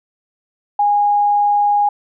sine tone, 822 Hz, G#5, 18 cents flat, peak -11 dBFS, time 0.79-1.89 s, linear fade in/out 5 ms, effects none

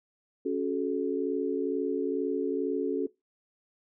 sine chord, F# minor, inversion second, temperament equal with one note detuned, 277.2 / 370 / 432.2 Hz, C#4 / F#4 / A4, 0 / 0 / -31 cents, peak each -31 dBFS, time 0.45-3.07 s, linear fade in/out 10 ms, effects noise-tail reverb RT60 0.2 s tail -20 dB re dry

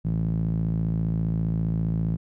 sawtooth tone with band-pass filter, 55 Hz, A1, in tune, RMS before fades -25 dBFS, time 0.04-2.17 s, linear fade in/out 20 ms, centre 150 Hz, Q 4, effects none

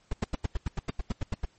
brown noise bursts, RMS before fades -27 dBFS, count 13, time 0.11-1.452 s, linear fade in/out 5 ms, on 22 ms, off 88 ms, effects pink hiss -65 dBFS RMS until 1.58 s + MP3 32 kbps

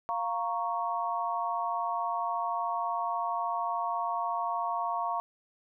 sine chord, Bb minor, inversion second, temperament equal, 698.5 / 932.3 / 1108.7 Hz, F5 / Bb5 / Db6, 0 / 0 / 0 cents, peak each -33 dBFS, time 0.09-5.2 s, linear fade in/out 0 ms, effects none

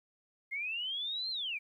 sine linear two-way sweep, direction up then down, 2090 to 4230 to 2260 Hz, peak -34 dBFS, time 0.51-1.59 s, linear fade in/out 20 ms, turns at 1.3 s, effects 12-bit

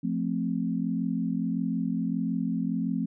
sine chord, F major, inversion none, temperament equal, 174.61 / 220 / 261.6 Hz, F3 / A3 / C4, 0 / 0 / 0 cents, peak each -30 dBFS, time 0.03-3.06 s, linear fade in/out 10 ms, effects none

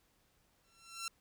10% pulse tone with exponential growth, 1352 Hz, E6, 43 cents sharp, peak -28 dBFS, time 0.64-1.08 s, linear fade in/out 2 ms, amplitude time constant 94 ms, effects pink hiss -73 dBFS RMS until 1.2 s

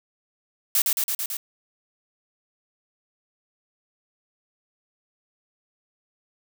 blue noise with echo, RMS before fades -20 dBFS, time 0.75-0.82 s, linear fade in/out 2 ms, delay 110 ms, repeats 5, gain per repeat -2 dB, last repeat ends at 1.37 s, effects none

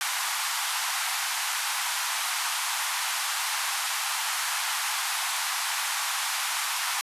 pink band-pass noise, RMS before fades -29 dBFS, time 0.01-7.01 s, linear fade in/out 0 ms, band 810 to 13000 Hz, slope 48 dB/octave, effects resampled to 32000 Hz

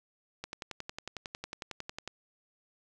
click train, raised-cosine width 0.2 ms, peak -21 dBFS, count 19, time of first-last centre 0.44-2.076 s, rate 11 Hz, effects none

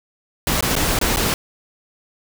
pink noise with dropouts, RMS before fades -19 dBFS, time 0.47-1.34 s, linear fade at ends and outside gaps 1 ms, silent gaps 0.608-0.625 / 0.754-0.764 / 0.989-1.013 / 1.161-1.17 s, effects none

